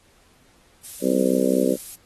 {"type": "noise", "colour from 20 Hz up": "violet", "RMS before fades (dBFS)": -33, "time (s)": [0.83, 1.96], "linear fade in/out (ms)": 20}
{"type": "harmonic tone", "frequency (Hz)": 64.5, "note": "C2", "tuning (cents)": -24, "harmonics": [3, 4, 5, 6, 7, 8, 9], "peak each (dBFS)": [-25, -22, -26, -26, -26, -24, -28], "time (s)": [1.01, 1.77], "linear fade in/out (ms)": 50}
{"effects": ["pink hiss -58 dBFS RMS until 2.05 s", "AAC 32 kbps"]}